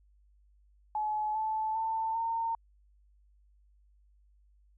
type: tone with pitch steps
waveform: sine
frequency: 853 / 872.4 / 892.3 / 912.6 Hz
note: G#5 / A5 / A5 / A#5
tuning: +46 / -15 / +24 / -37 cents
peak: -29 dBFS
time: 0.95-2.55 s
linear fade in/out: 2 ms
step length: 400 ms
effects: added 50 Hz sine -61 dBFS peak until 4.77 s